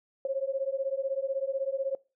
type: beating tone pair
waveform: sine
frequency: 533 / 549 Hz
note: C5 / C#5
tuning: +32 / -17 cents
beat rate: 16 Hz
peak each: -31 dBFS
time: 0.25-1.95 s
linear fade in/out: 2 ms
effects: noise-tail reverb RT60 0.3 s tail -23 dB re dry